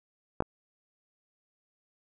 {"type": "clicks", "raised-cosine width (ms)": 1, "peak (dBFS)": [-10, -22], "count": 2, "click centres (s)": [0.405, 0.423], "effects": []}